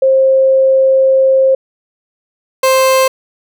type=tone pair in turn; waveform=sine / 30% pulse; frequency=531 / 525.2 Hz; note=C5 / C5; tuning=+25 / +6 cents; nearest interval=unison; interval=19 cents; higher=first; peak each=-6 / -5 dBFS; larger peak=second; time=0.02-1.55 / 2.63-3.08 s; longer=first; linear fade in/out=5 ms; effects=none